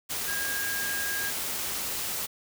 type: tone in noise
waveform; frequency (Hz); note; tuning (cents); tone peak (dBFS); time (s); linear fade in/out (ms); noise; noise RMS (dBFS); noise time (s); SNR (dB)
sine; 1627; G#6; -36; -31; 0.27-1.31; 20; white; -32; 0.09-2.27; -2
effects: none